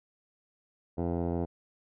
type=tone with low-pass filter; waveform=15% pulse; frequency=85.8 Hz; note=F2; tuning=30 cents flat; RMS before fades=-31 dBFS; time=0.97-1.46 s; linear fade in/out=20 ms; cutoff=580 Hz; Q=6.1; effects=none